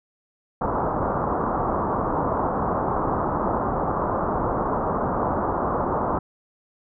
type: low-pass noise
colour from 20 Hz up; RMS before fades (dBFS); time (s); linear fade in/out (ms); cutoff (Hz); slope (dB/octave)
white; -24; 0.61-6.19; 5; 1200; 48
effects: none